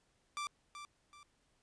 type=tone with echo; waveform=sawtooth; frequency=1174.7 Hz; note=D6; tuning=in tune; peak=-34 dBFS; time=0.37-0.47 s; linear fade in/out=0 ms; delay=380 ms; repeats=2; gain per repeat=-9 dB; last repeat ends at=1.23 s; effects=pink hiss -75 dBFS RMS until 1.62 s + resampled to 22050 Hz